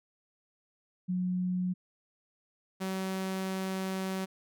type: tone pair in turn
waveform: sine / sawtooth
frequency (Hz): 181.8 / 189.69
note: F#3 / F#3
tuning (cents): -30 / +43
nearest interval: minor second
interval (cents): 73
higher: second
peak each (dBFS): -28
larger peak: neither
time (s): 1.08-1.74 / 2.8-4.26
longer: second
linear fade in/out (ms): 20
effects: none